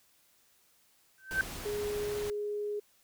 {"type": "tone with exponential growth", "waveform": "sine", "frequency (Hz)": 1547, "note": "G6", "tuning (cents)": -23, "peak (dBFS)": -22, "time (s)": [1.18, 1.41], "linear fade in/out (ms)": 1, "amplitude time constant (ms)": 48}
{"type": "noise", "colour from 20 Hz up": "pink", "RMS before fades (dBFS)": -42, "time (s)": [1.31, 2.3], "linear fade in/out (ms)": 0}
{"type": "tone", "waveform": "sine", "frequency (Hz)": 415.3, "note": "G#4", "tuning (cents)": 0, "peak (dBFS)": -32, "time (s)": [1.65, 2.8], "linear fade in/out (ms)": 10}
{"effects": ["white hiss -67 dBFS RMS until 3.03 s"]}